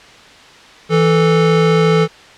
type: tone pair together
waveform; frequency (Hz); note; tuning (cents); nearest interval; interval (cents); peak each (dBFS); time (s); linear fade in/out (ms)
square; 164.2 / 438.4; E3 / A4; -6 / -6; octave + perfect fourth; 1700; -13; 0.89-2.08; 50
effects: white hiss -40 dBFS RMS until 2.37 s + low-pass 4000 Hz 12 dB/octave